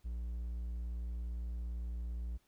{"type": "tone", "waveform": "triangle", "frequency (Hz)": 58.8, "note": "A#1", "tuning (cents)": 16, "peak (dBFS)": -35, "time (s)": [0.04, 2.38], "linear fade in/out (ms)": 20, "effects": ["pink hiss -74 dBFS RMS until 2.47 s"]}